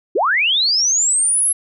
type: linear sweep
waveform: sine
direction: up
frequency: 293.7 to 11175 Hz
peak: -13 dBFS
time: 0.15-1.53 s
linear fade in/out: 10 ms
effects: none